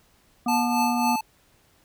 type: harmonic tone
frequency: 240.9 Hz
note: B3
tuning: 43 cents flat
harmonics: 1 / 3 / 5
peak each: -24 / -29 / -33 dBFS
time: 0.46-1.16 s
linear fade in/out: 5 ms
type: tone with tremolo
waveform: square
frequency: 874 Hz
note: A5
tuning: 12 cents flat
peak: -21 dBFS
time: 0.48-1.21 s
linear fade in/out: 5 ms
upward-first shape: triangle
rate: 3.7 Hz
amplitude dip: 65%
effects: pink hiss -61 dBFS RMS until 1.84 s